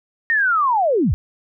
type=linear sweep; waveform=sine; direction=down; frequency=1864.7 to 48.7 Hz; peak=-14 dBFS; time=0.3-1.14 s; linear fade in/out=0 ms; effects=none